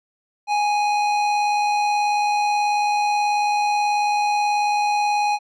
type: tone with amplitude modulation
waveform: square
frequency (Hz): 830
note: G#5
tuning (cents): -1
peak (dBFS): -17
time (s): 0.47-5.39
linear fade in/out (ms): 50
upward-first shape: sine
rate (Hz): 78.4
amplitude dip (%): 25
effects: low-pass 5000 Hz 12 dB/octave